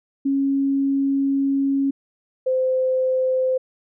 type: tone pair in turn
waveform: sine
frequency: 274.9 / 516.8 Hz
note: C#4 / C5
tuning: -14 / -21 cents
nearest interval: major seventh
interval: 1093 cents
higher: second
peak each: -17 dBFS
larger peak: neither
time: 0.25-1.91 / 2.46-3.58 s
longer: first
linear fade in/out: 10 ms
effects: none